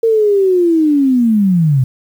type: linear sweep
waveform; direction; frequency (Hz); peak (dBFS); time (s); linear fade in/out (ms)
sine; down; 460.3 to 123.47; -8; 0.03-1.84; 5
effects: 7-bit